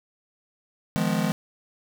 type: chord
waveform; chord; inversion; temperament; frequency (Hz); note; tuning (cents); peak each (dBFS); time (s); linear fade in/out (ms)
square; F half-diminished seventh; third; just; 157.15 / 174.61 / 209.5 / 251.4; Eb3 / F3 / Ab3 / Cb4; +18 / 0 / +15 / +31; -30 / -28 / -27 / -31; 0.96-1.32; 0
effects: none